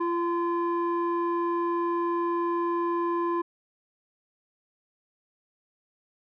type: tone with low-pass filter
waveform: square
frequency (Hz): 342.9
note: F4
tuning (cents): -32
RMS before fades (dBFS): -27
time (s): 0-3.42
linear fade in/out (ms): 10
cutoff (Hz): 1100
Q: 2.6
effects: none